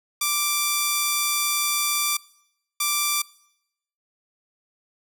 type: tone pair in turn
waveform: 5% pulse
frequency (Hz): 1174.7 / 1174.7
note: D6 / D6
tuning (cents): 0 / 0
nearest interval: unison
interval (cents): 0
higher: neither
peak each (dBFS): -9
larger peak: neither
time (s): 0.21-2.17 / 2.8-3.22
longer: first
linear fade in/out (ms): 5
effects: noise-tail reverb RT60 0.8 s tail -22 dB re dry